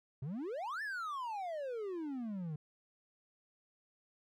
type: exponential two-way sweep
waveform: triangle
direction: up then down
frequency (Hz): 123 to 1799 to 146.2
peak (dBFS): -36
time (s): 0.22-2.56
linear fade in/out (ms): 5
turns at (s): 0.82
effects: none